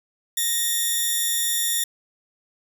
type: tone pair together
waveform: 5% pulse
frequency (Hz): 1864.7 / 3520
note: A#6 / A7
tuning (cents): 0 / 0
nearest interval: major seventh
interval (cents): 1100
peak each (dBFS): -15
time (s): 0.37-1.84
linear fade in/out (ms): 5
effects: none